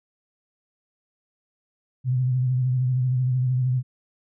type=tone with vibrato; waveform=sine; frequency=127.3 Hz; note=C3; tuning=47 cents flat; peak=-19 dBFS; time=2.04-3.83 s; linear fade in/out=50 ms; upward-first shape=sine; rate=13 Hz; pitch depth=45 cents each way; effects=none